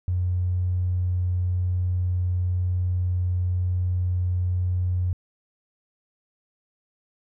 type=tone; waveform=triangle; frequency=90.1 Hz; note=F#2; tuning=45 cents flat; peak=-17 dBFS; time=0.08-5.13 s; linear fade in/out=0 ms; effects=tanh soft clip ceiling -19 dBFS